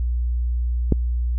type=click; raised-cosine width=3 ms; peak=-4 dBFS; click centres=0.923 s; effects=added 60 Hz sine -19 dBFS peak until 1.38 s